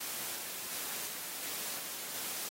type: noise with tremolo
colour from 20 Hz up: white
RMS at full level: -39 dBFS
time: 0-2.49 s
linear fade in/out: 10 ms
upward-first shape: square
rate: 1.4 Hz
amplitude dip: 25%
effects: high-pass 150 Hz 12 dB/octave + AAC 48 kbps